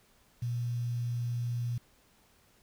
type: tone with quantisation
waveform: sine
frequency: 120.1 Hz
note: B2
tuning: 48 cents flat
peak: -30 dBFS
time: 0.42-1.78 s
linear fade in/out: 5 ms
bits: 9
effects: pink hiss -65 dBFS RMS until 2.62 s